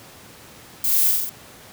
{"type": "noise with echo", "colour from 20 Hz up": "violet", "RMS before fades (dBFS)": -21, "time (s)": [0.84, 1.11], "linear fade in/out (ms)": 2, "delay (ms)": 46, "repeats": 4, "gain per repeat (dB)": -2, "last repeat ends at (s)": 1.294, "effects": ["pink hiss -44 dBFS RMS until 1.72 s", "high-pass 80 Hz 12 dB/octave"]}